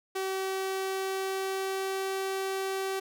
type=tone with pitch glide; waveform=sawtooth; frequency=382.1 to 385 Hz; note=G4 to G4; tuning=-44 to -31 cents; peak=-26 dBFS; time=0.15-3 s; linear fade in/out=10 ms; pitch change=+13 cents; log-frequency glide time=0.28-2.1 s; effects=none